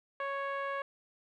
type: tone with low-pass filter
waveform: 10% pulse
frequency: 554.4 Hz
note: C#5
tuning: in tune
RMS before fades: -36 dBFS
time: 0.2-0.82 s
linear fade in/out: 2 ms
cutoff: 1400 Hz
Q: 1.1
effects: none